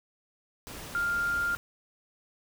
sine tone in noise, 1400 Hz, F6, 4 cents sharp, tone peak -26 dBFS, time 0.95-1.55 s, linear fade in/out 0 ms, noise pink, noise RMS -42 dBFS, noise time 0.67-1.57 s, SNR +13 dB, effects none

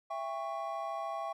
triangle chord, C# diminished, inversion first, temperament just, 665.2 / 798.3 / 1108.7 Hz, E5 / G5 / C#6, +16 / +31 / 0 cents, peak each -37 / -38 / -38 dBFS, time 0.1-1.33 s, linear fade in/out 10 ms, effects none

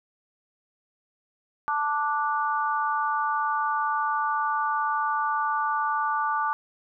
sine chord, D major, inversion second, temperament just, 881 / 1174.7 / 1468.3 Hz, A5 / D6 / F#6, +2 / 0 / -14 cents, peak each -27 / -26 / -31 dBFS, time 1.68-6.53 s, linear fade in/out 0 ms, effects none

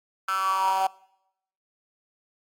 10% pulse tone with high-pass filter sweep, 191 Hz, G3, 45 cents flat, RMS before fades -24 dBFS, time 0.28-0.87 s, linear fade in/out 5 ms, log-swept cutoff 1400 to 780 Hz, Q 8.8, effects noise-tail reverb RT60 0.8 s tail -23 dB re dry + AAC 64 kbps

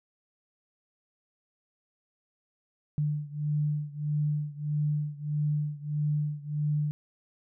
sine beating tone pair, 148.4 / 150 Hz, D3 / D3, +18 / +37 cents, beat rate 1.6 Hz, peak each -29 / -31 dBFS, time 2.98-6.91 s, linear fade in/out 0 ms, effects none

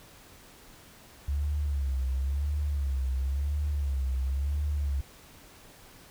sine tone with vibrato, 69.3 Hz, C#2, in tune, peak -26 dBFS, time 1.28-5.01 s, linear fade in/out 5 ms, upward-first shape sine, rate 0.96 Hz, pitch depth 110 cents each way, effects pink hiss -53 dBFS RMS until 6.1 s

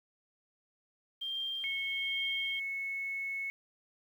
sine tone with tremolo, 3183 Hz, G7, 26 cents sharp, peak -33 dBFS, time 1.21-2.6 s, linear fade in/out 10 ms, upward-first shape triangle, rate 1.2 Hz, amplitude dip 45%
sine tone, 2198 Hz, C#7, 15 cents flat, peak -34 dBFS, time 1.64-3.5 s, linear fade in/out 0 ms
effects 10-bit

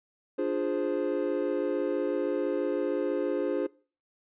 triangle chord, D half-diminished seventh, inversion none, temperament equal, 293.7 / 349.2 / 415.3 / 523.3 Hz, D4 / F4 / Ab4 / C5, 0 / 0 / 0 / 0 cents, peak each -30 dBFS, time 0.38-3.67 s, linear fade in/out 10 ms, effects noise-tail reverb RT60 0.4 s tail -22 dB re dry + resampled to 8000 Hz

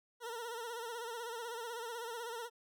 20% pulse tone with vibrato, 466.2 Hz, A#4, in tune, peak -36 dBFS, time 0.2-2.5 s, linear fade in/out 50 ms, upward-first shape sine, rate 16 Hz, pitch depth 73 cents each way, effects none

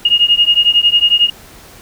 sine beating tone pair, 2851 / 2862 Hz, F7 / F7, +35 / +42 cents, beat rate 11 Hz, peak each -11 dBFS, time 0.05-1.3 s, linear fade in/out 5 ms, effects pink hiss -39 dBFS RMS until 1.81 s

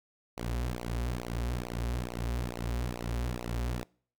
sawtooth tone with flanger, 59.7 Hz, A#1, 42 cents sharp, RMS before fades -34 dBFS, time 0.37-3.84 s, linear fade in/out 5 ms, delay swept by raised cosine 0.57 to 6.57 ms, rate 2.3 Hz, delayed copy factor -1, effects noise-tail reverb RT60 0.5 s tail -25 dB re dry

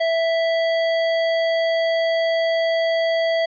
square tone, 659.3 Hz, E5, in tune, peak -18 dBFS, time 0-3.46 s, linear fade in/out 10 ms, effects resampled to 11025 Hz

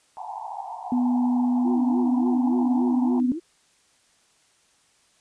pink band-pass noise, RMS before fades -35 dBFS, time 0.17-3.2 s, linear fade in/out 0 ms, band 720 to 960 Hz, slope 96 dB/octave
sine tone with pitch glide, 246.9 to 248.8 Hz, B3 to B3, 0 to +13 cents, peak -19 dBFS, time 0.92-3.32 s, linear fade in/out 2 ms, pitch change +13 cents, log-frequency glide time 1.42-2.35 s
sine tone with vibrato, 311.1 Hz, D#4, in tune, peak -28 dBFS, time 1.64-3.4 s, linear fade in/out 20 ms, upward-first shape sine, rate 3.5 Hz, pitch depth 280 cents each way
effects white hiss -62 dBFS RMS until 5.2 s + resampled to 22050 Hz

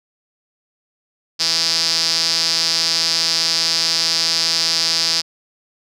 sawtooth tone with band-pass filter, 164.81 Hz, E3, in tune, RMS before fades -18 dBFS, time 1.39-5.22 s, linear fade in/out 20 ms, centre 4900 Hz, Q 6.3, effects none

